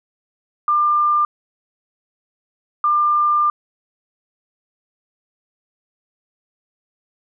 sine tone pair in turn, 1196 / 1196 Hz, D6 / D6, +31 / +31 cents, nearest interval unison, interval 0 cents, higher neither, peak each -13 dBFS, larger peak neither, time 0.68-1.25 / 2.84-3.5 s, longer second, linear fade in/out 2 ms, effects none

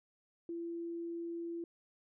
sine tone, 338.2 Hz, E4, 44 cents sharp, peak -38 dBFS, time 0.49-1.64 s, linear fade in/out 2 ms, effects none

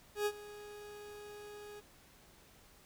40% pulse tone with ADSR envelope, 415.3 Hz, G#4, in tune, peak -29 dBFS, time 0.15-1.81 s, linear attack 110 ms, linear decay 56 ms, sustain -18 dB, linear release 20 ms, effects pink hiss -62 dBFS RMS until 2.85 s

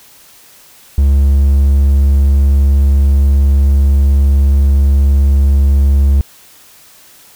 triangle tone, 69.4 Hz, C#2, 3 cents sharp, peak -4 dBFS, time 0.98-6.21 s, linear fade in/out 0 ms, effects white hiss -42 dBFS RMS until 7.35 s

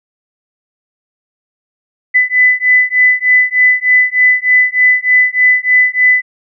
sine beating tone pair, 2000 / 2003.3 Hz, B6 / B6, +21 / +24 cents, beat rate 3.3 Hz, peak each -10 dBFS, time 2.14-6.22 s, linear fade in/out 20 ms, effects none

